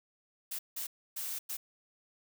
blue noise bursts at uneven times, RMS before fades -38 dBFS, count 4, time 0.51-0.59 / 0.76-0.87 / 1.16-1.39 / 1.49-1.57 s, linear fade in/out 10 ms, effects none

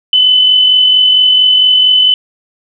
sine tone with amplitude modulation, 3017 Hz, F#7, 33 cents sharp, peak -3 dBFS, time 0.13-2.14 s, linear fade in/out 2 ms, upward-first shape sine, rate 44.4 Hz, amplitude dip 35%, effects none

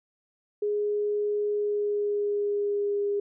sine tone with pitch glide, 415.3 to 406.5 Hz, G#4 to G#4, 0 to -37 cents, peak -24 dBFS, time 0.62-3.2 s, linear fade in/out 5 ms, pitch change -37 cents, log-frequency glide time 1.52-3.03 s, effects none

